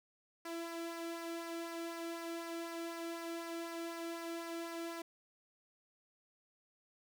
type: tone with flanger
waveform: sawtooth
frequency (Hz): 335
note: E4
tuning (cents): +28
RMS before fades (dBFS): -43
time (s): 0.45-5.02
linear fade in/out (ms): 5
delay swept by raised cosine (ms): 0.27 to 1.12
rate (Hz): 4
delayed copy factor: -0.5
effects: none